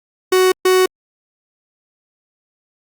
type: tone bursts at uneven times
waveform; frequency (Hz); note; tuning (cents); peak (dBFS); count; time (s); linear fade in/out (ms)
45% pulse; 371.6; F#4; +7; -10; 2; 0.32-0.52 / 0.65-0.86; 5
effects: Opus 48 kbps